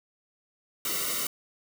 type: noise with comb filter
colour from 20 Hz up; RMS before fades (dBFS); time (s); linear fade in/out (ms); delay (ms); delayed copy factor
white; -30; 0.85-1.27; 2; 1.2; -1
effects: none